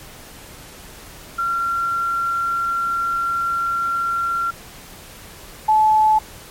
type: tone pair in turn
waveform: sine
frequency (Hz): 1372 / 864.3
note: F6 / A5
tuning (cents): -31 / -31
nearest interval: minor sixth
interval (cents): 800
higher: first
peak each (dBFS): -18 / -11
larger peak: second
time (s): 1.38-4.51 / 5.68-6.19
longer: first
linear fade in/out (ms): 10
effects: pink hiss -40 dBFS RMS until 6.5 s + MP3 64 kbps